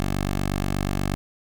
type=tone; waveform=10% pulse; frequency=48.32 Hz; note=G1; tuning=24 cents flat; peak=-15 dBFS; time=0-1.15 s; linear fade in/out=0 ms; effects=none